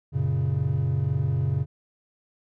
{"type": "chord", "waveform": "triangle", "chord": "F# major", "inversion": "none", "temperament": "equal", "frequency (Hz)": [92.5, 116.54, 138.59], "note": ["F#2", "A#2", "C#3"], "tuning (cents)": [0, 0, 0], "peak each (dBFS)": [-26, -25, -22], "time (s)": [0.12, 1.66], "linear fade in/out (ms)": 50, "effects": ["tanh soft clip ceiling -12 dBFS"]}